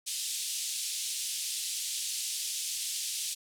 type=band-pass noise; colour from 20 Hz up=white; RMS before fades=-35 dBFS; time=0.06-3.35 s; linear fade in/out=20 ms; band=3000 to 10000 Hz; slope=24 dB/octave; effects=none